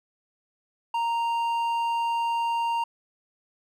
sine tone with hard clipping, 930 Hz, A#5, 4 cents flat, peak -25 dBFS, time 0.94-2.84 s, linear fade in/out 5 ms, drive 6 dB, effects none

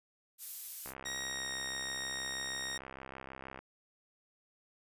violet noise, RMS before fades -41 dBFS, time 0.38-0.94 s, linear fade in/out 50 ms
click train, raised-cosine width 0.5 ms, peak -30 dBFS, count 182, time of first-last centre 0.86-3.59 s, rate 66.3 Hz
15% pulse tone with pitch glide, 1884 to 1864.5 Hz, A#6 to A#6, +18 to 0 cents, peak -31 dBFS, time 1.05-2.78 s, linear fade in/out 10 ms, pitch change -18 cents, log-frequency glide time 1.2-1.5 s
effects resampled to 32000 Hz

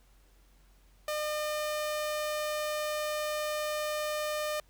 sawtooth tone, 605 Hz, D#5, 49 cents flat, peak -27 dBFS, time 1.08-4.6 s, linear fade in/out 2 ms, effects added 46 Hz sine -59 dBFS peak until 4.69 s + pink hiss -67 dBFS RMS until 4.69 s

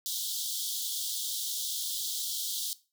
pink high-pass noise, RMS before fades -34 dBFS, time 0.06-2.73 s, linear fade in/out 0 ms, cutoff 3200 Hz, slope 96 dB/octave, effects noise-tail reverb RT60 0.3 s tail -17 dB re dry

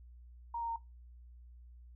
sine tone with pitch steps, 937 / 927.8 / 918.8 Hz, A#5 / A#5 / A#5, +9 / -8 / -25 cents, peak -35 dBFS, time 0.54-0.762 s, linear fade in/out 5 ms, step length 74 ms, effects noise-tail reverb RT60 0.2 s tail -17 dB re dry + added 60 Hz sine -52 dBFS peak until 1.95 s

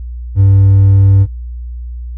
sine tone with hard clipping, 98 Hz, G2, in tune, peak -5 dBFS, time 0.35-1.27 s, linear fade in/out 50 ms, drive 2 dB, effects noise-tail reverb RT60 0.1 s tail -24 dB re dry + added 60 Hz sine -21 dBFS peak until 2.17 s

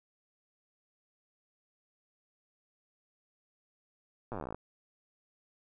slowing click train, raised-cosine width 1 ms, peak -25 dBFS, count 18, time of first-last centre 4.32-4.546 s, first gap 8 ms, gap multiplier 1.06, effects none

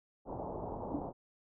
white low-pass noise, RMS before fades -41 dBFS, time 0.25-1.13 s, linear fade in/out 50 ms, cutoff 920 Hz, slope 48 dB/octave
sine tone with exponential decay, 287.6 Hz, D4, 36 cents flat, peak -31 dBFS, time 0.94-1.12 s, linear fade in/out 5 ms, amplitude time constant 37 ms
effects none

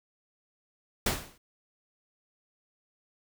pink noise with exponential decay, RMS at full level -24 dBFS, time 1.06-1.38 s, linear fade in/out 5 ms, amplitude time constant 69 ms, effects none

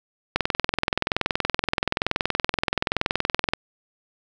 click train, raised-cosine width 0.3 ms, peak -4 dBFS, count 68, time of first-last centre 0.36-3.535 s, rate 21.1 Hz, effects none

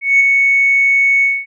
sine tone with ADSR envelope, 2217 Hz, C#7, in tune, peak -4 dBFS, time 0.01-1.46 s, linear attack 190 ms, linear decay 12 ms, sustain -4 dB, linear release 230 ms, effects tanh soft clip ceiling -2 dBFS

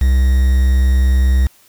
triangle tone with quantisation, 65 Hz, C2, 11 cents flat, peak -7 dBFS, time 0.01-1.47 s, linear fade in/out 5 ms, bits 5, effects white hiss -50 dBFS RMS until 1.68 s

